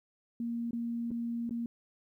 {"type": "tone with dropouts", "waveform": "sine", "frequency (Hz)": 234.3, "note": "A#3", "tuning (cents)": 9, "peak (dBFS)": -32, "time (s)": [0.4, 1.66], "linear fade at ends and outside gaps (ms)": 2, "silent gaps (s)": [[0.709, 0.731], [1.107, 1.114], [1.494, 1.508]], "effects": ["12-bit"]}